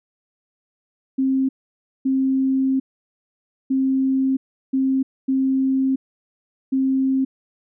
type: tone bursts at uneven times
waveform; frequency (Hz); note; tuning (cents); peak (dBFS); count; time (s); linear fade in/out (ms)
sine; 265.7; C4; +27; -16; 6; 1.18-1.49 / 2.05-2.8 / 3.7-4.37 / 4.73-5.03 / 5.28-5.96 / 6.72-7.25; 10
effects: none